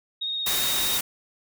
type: tone with vibrato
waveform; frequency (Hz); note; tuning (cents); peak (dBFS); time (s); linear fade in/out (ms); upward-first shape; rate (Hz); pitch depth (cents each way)
sine; 3729; A#7; 0; -26; 0.21-0.98; 10; triangle; 17; 24
type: noise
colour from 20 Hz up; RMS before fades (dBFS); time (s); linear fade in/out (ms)
white; -26; 0.46-1.01; 5
effects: none